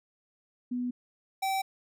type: tone pair in turn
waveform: sine / square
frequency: 246.7 / 772 Hz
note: B3 / G5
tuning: -2 / -27 cents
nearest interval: octave + minor sixth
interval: 1975 cents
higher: second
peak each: -29 / -28 dBFS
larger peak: second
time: 0.71-0.91 / 1.42-1.62 s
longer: neither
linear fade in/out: 10 ms
effects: none